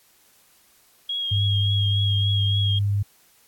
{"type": "tone with vibrato", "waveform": "sine", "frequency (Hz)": 3277, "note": "G#7", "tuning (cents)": -24, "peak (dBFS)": -24, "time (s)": [1.09, 2.79], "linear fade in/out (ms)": 5, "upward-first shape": "triangle", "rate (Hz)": 3.5, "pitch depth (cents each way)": 30}
{"type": "tone", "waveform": "sine", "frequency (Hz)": 101.2, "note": "G#2", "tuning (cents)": -44, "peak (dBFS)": -19, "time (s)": [1.31, 3.03], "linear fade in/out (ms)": 10}
{"effects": ["white hiss -58 dBFS RMS until 3.47 s", "AAC 64 kbps"]}